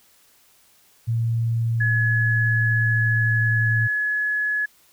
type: tone with pitch glide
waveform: sine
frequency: 115.2 to 113.68 Hz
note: A#2 to A#2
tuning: -20 to -43 cents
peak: -19 dBFS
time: 1.07-3.88 s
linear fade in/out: 20 ms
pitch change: -23 cents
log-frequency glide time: 1.78-3.73 s
type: tone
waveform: sine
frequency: 1697 Hz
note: G#6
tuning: 37 cents sharp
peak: -20 dBFS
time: 1.8-4.66 s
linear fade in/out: 10 ms
effects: white hiss -57 dBFS RMS until 4.92 s